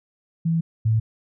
sine tone pair in turn, 164.81 / 110.92 Hz, E3 / A2, 0 / +14 cents, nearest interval perfect fifth, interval 686 cents, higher first, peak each -18 / -16 dBFS, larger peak second, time 0.45-0.61 / 0.85-1 s, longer first, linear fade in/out 10 ms, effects none

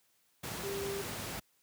sine tone in noise, 396.3 Hz, G4, 19 cents sharp, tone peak -36 dBFS, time 0.63-1.02 s, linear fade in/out 10 ms, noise pink, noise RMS -40 dBFS, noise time 0.43-1.4 s, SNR +1 dB, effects white hiss -72 dBFS RMS until 1.62 s + high-pass 80 Hz 12 dB/octave

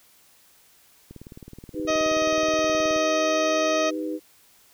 click train, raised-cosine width 3 ms, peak -28 dBFS, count 36, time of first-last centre 1.11-2.962 s, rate 18.9 Hz
sine chord, Eb augmented, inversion none, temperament equal with one note detuned, 311.1 / 392 / 497.3 Hz, Eb4 / G4 / B4, 0 / 0 / +12 cents, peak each -28 / -34 / -33 dBFS, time 1.73-4.2 s, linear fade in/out 50 ms
harmonic tone, 629 Hz, D#5, 19 cents sharp, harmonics 1 / 2 / 3 / 4 / 5 / 6 / 7 / 8 / 9 / 10, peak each -22 / -28 / -34 / -32 / -37 / -37 / -41 / -42 / -37 / -38 dBFS, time 1.87-3.91 s, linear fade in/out 20 ms
effects white hiss -57 dBFS RMS until 4.73 s

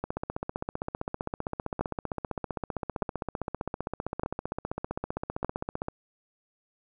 two click trains, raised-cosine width 1 ms, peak -13 / -17 dBFS, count 4 / 91, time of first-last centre 1.81-5.446 / 0.04-5.884 s, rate 0.825 / 15.4 Hz, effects none

